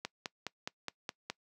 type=click train; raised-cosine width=0.2 ms; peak=-19 dBFS; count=7; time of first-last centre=0.05-1.3 s; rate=4.8 Hz; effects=noise-tail reverb RT60 0.1 s tail -23 dB re dry + high-pass 150 Hz 12 dB/octave